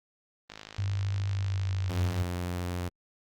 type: click train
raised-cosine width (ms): 0.2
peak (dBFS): -24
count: 91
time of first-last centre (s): 0.5-2.201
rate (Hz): 52.9
type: tone with pitch glide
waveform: sine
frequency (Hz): 98 to 93.47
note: G2 to F#2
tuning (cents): 0 to +18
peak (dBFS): -27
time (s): 0.78-2.23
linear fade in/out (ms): 10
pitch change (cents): -82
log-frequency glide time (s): 1.26-1.89
type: tone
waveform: sawtooth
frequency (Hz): 88.7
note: F2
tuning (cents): +27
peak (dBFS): -27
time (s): 1.89-2.89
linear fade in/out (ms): 10
effects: Opus 32 kbps